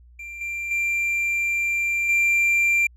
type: tone with level steps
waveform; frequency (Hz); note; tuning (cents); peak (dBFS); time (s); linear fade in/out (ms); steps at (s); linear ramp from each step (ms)
triangle; 2369; D7; +14; -32 / -25 / -19 / -15; 0.19-2.87; 5; 0.41 / 0.71 / 2.09; 2
effects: added 60 Hz sine -47 dBFS peak until 2.96 s + resampled to 32000 Hz